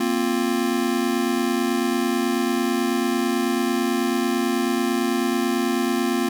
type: chord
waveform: square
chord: Bb suspended second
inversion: none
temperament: just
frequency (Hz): 233.1 / 262.2 / 349.6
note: Bb3 / C4 / F4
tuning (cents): 0 / +4 / +2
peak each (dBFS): -25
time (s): 0-6.29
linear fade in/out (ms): 5
effects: none